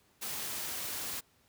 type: noise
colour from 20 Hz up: white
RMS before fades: -38 dBFS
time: 0.21-1.21 s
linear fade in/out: 20 ms
effects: pink hiss -68 dBFS RMS until 1.48 s + high-pass 60 Hz 12 dB/octave